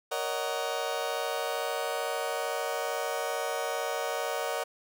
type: chord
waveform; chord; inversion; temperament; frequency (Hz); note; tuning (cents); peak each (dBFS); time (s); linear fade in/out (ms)
30% pulse; D# minor seventh; second; just; 466.7 / 560 / 622.3 / 746.7; A#4 / C#5 / D#5 / F#5; +2 / +18 / 0 / +16; -33; 0.11-4.64; 10
effects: none